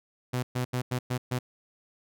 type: tone bursts at uneven times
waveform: sawtooth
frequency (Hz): 125.4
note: B2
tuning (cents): +27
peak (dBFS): -23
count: 6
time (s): 0.33-0.43 / 0.55-0.65 / 0.73-0.82 / 0.91-0.99 / 1.1-1.18 / 1.31-1.39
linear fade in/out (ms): 10
effects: none